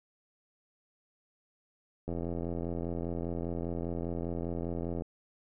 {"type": "click train", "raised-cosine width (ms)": 2, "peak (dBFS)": -23, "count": 251, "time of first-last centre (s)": [2.08, 5.021], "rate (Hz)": 85, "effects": []}